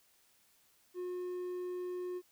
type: tone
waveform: triangle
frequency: 360 Hz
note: F#4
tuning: 47 cents flat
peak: -35 dBFS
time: 0.94-2.22 s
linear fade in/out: 50 ms
effects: white hiss -69 dBFS RMS until 2.31 s